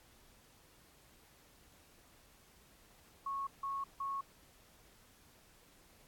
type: tone bursts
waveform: sine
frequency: 1100 Hz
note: C#6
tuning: 14 cents flat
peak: -36 dBFS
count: 3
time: 3.26-4.21 s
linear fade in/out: 5 ms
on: 210 ms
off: 160 ms
effects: pink hiss -64 dBFS RMS until 6.07 s + AAC 64 kbps